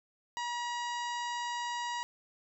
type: harmonic tone with a mistuned harmonic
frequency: 959 Hz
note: A#5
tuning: 49 cents sharp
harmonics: 1 / 2 / 3 / 4 / 5 / 6 / 7 / 8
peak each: -35 / -41 / -45 / -47 / -49 / -51 / -52 / -53 dBFS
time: 0.37-2.03 s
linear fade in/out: 0 ms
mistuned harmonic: 8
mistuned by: -18 cents
effects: none